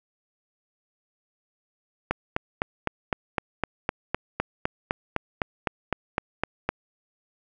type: click train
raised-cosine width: 0.5 ms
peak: -8 dBFS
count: 19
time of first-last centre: 2.11-6.69 s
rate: 3.93 Hz
effects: none